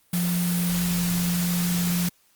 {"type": "tone in noise", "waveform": "sine", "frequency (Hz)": 175.2, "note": "F3", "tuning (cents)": 6, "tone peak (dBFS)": -22, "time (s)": [0.13, 2.09], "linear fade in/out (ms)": 5, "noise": "white", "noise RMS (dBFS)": -30, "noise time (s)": [0.13, 2.09], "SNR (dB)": 5, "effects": ["white hiss -62 dBFS RMS until 2.35 s", "Opus 32 kbps"]}